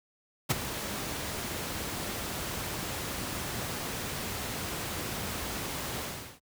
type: noise with ADSR envelope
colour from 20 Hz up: pink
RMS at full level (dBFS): -23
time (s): 0.49-6.4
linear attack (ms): 21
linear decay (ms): 15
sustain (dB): -12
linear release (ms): 390
effects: high-pass 60 Hz 12 dB/octave